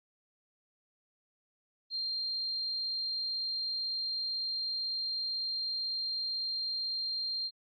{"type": "tone", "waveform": "sine", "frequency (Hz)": 4186, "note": "C8", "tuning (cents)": 0, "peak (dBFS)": -32, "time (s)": [1.9, 7.51], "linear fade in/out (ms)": 50, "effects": ["Opus 48 kbps"]}